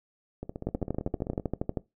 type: two click trains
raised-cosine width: 2 ms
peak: -15 / -22 dBFS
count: 15 / 16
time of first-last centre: 0.67-1.772 / 0.43-1.398 s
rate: 12.7 / 15.5 Hz
effects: noise-tail reverb RT60 0.2 s tail -20 dB re dry